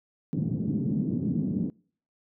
pink band-pass noise, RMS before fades -28 dBFS, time 0.33-1.7 s, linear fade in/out 0 ms, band 150 to 260 Hz, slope 24 dB/octave, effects noise-tail reverb RT60 0.5 s tail -26 dB re dry

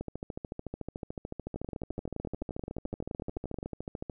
two click trains, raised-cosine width 2 ms, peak -23 / -23 dBFS, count 57 / 25, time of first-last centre 0.01-4.098 / 1.56-3.629 s, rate 13.7 / 11.6 Hz, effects none

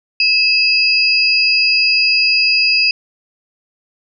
sine tone pair together, 2600 / 4886 Hz, E7 / D#8, -24 / -32 cents, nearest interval major seventh, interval 1092 cents, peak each -13 dBFS, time 0.2-2.91 s, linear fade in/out 2 ms, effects none

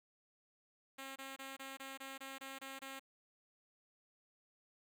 5% pulse tone bursts, 269.4 Hz, C#4, 49 cents flat, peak -35 dBFS, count 10, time 0.98-2.996 s, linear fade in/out 10 ms, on 180 ms, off 24 ms, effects none

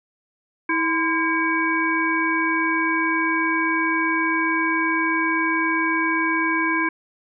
harmonic tone with a mistuned harmonic, 323.4 Hz, E4, 33 cents flat, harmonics 1 / 3 / 5 / 7, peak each -24 / -24 / -24 / -24 dBFS, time 0.69-6.89 s, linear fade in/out 5 ms, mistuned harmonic 3, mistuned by +89 cents, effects none

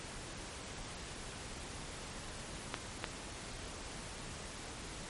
clicks, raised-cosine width 0.3 ms, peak -18 / -18 dBFS, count 2, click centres 2.742 / 3.042 s, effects pink hiss -46 dBFS RMS until 5.09 s + MP3 48 kbps

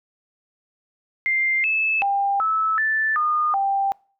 sine tone with pitch steps, 2098 / 2614 / 797 / 1304 / 1759 / 1222 / 788 Hz, C7 / E7 / G5 / E6 / A6 / D#6 / G5, +4 / -15 / +28 / -19 / -1 / -32 / +9 cents, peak -18 dBFS, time 1.26-3.92 s, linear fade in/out 0 ms, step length 380 ms, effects noise-tail reverb RT60 0.4 s tail -24 dB re dry

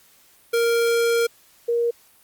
square / sine tone pair in turn, 466.2 / 470.8 Hz, A#4 / A#4, 0 / +17 cents, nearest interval unison, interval 17 cents, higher second, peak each -18 dBFS, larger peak neither, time 0.53-1.27 / 1.68-1.91 s, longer first, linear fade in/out 10 ms, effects white hiss -55 dBFS RMS until 2.23 s + Opus 48 kbps

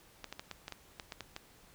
clicks, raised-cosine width 0.2 ms, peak -24 dBFS, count 10, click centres 0.243 / 0.326 / 0.395 / 0.513 / 0.681 / 0.723 / 0.998 / 1.122 / 1.207 / 1.364 s, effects pink hiss -61 dBFS RMS until 1.74 s

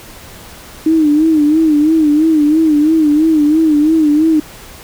sine tone with vibrato, 308.3 Hz, D#4, 16 cents flat, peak -7 dBFS, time 0.86-4.4 s, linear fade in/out 5 ms, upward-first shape sine, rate 3 Hz, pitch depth 88 cents each way, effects pink hiss -35 dBFS RMS until 4.83 s

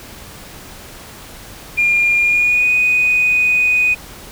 sine tone with pitch glide, 2409 to 2487 Hz, D7 to D#7, +43 to -1 cents, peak -10 dBFS, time 1.77-3.95 s, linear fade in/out 20 ms, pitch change +56 cents, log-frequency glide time 2.21-2.73 s, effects tanh soft clip ceiling -6 dBFS + pink hiss -36 dBFS RMS until 4.31 s

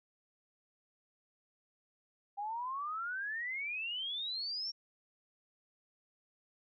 sine exponential sweep, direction up, 794 to 5588 Hz, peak -36 dBFS, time 2.37-4.72 s, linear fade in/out 20 ms, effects none

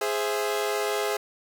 sawtooth chord, Ab augmented, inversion none, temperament equal with one note detuned, 415.3 / 523.3 / 665 Hz, Ab4 / C5 / E5, 0 / 0 / +15 cents, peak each -23 / -28 / -28 dBFS, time 0.01-1.17 s, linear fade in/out 5 ms, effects none

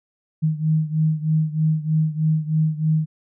sine beating tone pair, 155.56 / 158.76 Hz, D#3 / D#3, 0 / +35 cents, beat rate 3.2 Hz, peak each -19 / -22 dBFS, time 0.42-3.06 s, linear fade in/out 20 ms, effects none

